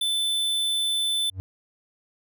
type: tone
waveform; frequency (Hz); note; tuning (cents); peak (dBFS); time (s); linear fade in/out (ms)
square; 3520; A7; 0; -23; 0.01-1.3; 5
type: tone with exponential growth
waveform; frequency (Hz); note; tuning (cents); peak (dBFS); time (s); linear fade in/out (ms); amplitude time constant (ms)
triangle; 94; F#2; +28; -23; 1.28-1.4; 0; 25
effects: none